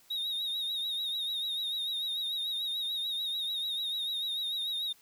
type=tone with vibrato; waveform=triangle; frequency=3757 Hz; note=A#7; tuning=13 cents sharp; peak=-30 dBFS; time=0.1-4.93 s; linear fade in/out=10 ms; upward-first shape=triangle; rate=6.8 Hz; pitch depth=72 cents each way; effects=white hiss -62 dBFS RMS until 5.01 s